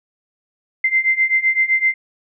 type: beating tone pair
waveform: sine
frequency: 2077 / 2084.8 Hz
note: C7 / C7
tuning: -13 / -7 cents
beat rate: 7.8 Hz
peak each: -18 / -16 dBFS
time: 0.84-1.94 s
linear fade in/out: 5 ms
effects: none